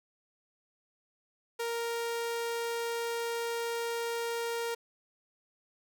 sawtooth tone, 466.2 Hz, A#4, in tune, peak -28 dBFS, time 1.59-4.75 s, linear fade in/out 10 ms, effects none

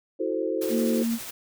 sine chord, F# half-diminished seventh, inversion third, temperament equal with one note detuned, 325.3 / 370 / 440 / 523.3 Hz, E4 / F#4 / A4 / C5, -23 / 0 / 0 / 0 cents, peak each -30 dBFS, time 0.19-1.04 s, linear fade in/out 20 ms
white noise with tremolo, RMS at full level -36 dBFS, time 0.61-1.31 s, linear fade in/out 10 ms, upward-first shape triangle, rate 12 Hz, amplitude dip 35%
sine tone, 230.7 Hz, A#3, 18 cents flat, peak -23 dBFS, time 0.69-1.19 s, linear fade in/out 50 ms
effects none

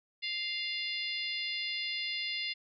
harmonic tone, 698.5 Hz, F5, in tune, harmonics 3 / 4 / 5 / 6 / 7, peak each -38 / -39 / -40 / -41 / -41 dBFS, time 0.22-2.54 s, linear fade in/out 20 ms, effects none

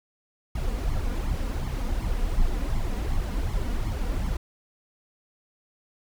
brown noise with flanger, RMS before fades -26 dBFS, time 0.55-4.37 s, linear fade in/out 5 ms, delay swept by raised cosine 0.92 to 4.22 ms, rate 2.7 Hz, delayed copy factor +0.7, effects none

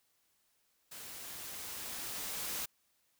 white noise with level ramp, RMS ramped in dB -48 to -38 dBFS, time 0.91-2.66 s, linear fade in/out 10 ms, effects white hiss -75 dBFS RMS until 3.19 s

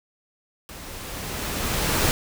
pink noise with level ramp, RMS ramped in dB -40 to -20 dBFS, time 0.69-2.11 s, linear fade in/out 0 ms, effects none

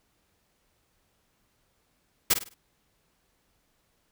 white noise with echo, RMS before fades -20 dBFS, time 2.3-2.34 s, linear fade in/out 10 ms, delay 51 ms, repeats 4, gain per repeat -9 dB, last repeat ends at 2.544 s, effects pink hiss -71 dBFS RMS until 4.11 s

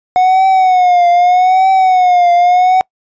triangle tone with vibrato, 731 Hz, F#5, 21 cents flat, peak -4 dBFS, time 0.16-2.81 s, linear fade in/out 0 ms, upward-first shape triangle, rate 0.81 Hz, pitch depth 87 cents each way, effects noise-tail reverb RT60 0.1 s tail -26 dB re dry + resampled to 16000 Hz

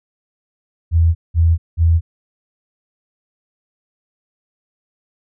sine tone bursts, 83 Hz, E2, 12 cents sharp, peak -9 dBFS, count 3, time 0.91-2.01 s, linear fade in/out 50 ms, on 240 ms, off 190 ms, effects none

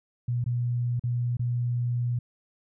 sine tone with dropouts, 121.2 Hz, B2, 32 cents flat, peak -24 dBFS, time 0.28-2.19 s, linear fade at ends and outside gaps 5 ms, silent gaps 0.442-0.461 / 0.996-1.037 / 1.37-1.394 s, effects none

